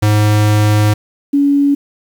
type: tone pair in turn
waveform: square / sine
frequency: 105.5 / 283.1 Hz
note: G#2 / C#4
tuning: +28 / +37 cents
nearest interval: octave + perfect fourth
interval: 1709 cents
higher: second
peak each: -9 / -8 dBFS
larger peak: second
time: 0.02-0.94 / 1.33-1.75 s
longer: first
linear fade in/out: 10 ms
effects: 7-bit